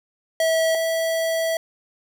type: tone pair in turn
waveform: square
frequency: 649 / 653.9 Hz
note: E5 / E5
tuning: -27 / -14 cents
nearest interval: unison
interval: 13 cents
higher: second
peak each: -18 / -21 dBFS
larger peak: first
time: 0.4-0.75 / 0.75-1.57 s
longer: second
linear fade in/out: 2 ms
effects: 10-bit